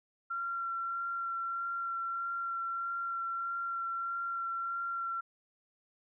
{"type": "tone with vibrato", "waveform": "sine", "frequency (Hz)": 1368, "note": "F6", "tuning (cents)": -36, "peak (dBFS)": -33, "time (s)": [0.3, 5.21], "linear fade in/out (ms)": 10, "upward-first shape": "sine", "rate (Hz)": 1.6, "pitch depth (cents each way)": 12, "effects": []}